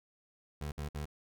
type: tone bursts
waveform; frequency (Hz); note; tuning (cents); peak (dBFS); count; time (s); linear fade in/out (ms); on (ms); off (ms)
25% pulse; 74; D2; +14; -33; 3; 0.61-1.056; 5; 110; 58
effects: none